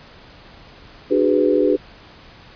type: chord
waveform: sine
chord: G# half-diminished seventh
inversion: second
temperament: just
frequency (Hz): 299 / 373.8 / 415.3 / 498.4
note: D4 / F#4 / G#4 / B4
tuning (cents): +31 / +18 / 0 / +16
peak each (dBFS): -19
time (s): 1.1-1.77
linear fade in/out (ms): 20
effects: pink hiss -44 dBFS RMS until 2.55 s + resampled to 11025 Hz